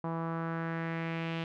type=tone with low-pass filter sweep; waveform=sawtooth; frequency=164.81 Hz; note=E3; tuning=in tune; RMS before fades=-35 dBFS; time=0.04-1.44 s; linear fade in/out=2 ms; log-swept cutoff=1000 to 3000 Hz; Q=2.6; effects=none